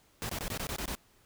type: noise bursts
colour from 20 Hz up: pink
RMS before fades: -36 dBFS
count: 8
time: 0.22-0.951 s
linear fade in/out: 0 ms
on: 73 ms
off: 21 ms
effects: pink hiss -65 dBFS RMS until 1.25 s